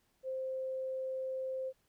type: tone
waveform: sine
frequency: 523.3 Hz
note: C5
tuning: in tune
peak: -35 dBFS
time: 0.23-1.73 s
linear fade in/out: 50 ms
effects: pink hiss -75 dBFS RMS until 1.88 s